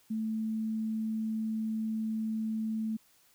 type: tone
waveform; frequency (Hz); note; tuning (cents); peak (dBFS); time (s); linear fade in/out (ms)
sine; 220; A3; 0; -30; 0.1-2.97; 10
effects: white hiss -65 dBFS RMS until 3.34 s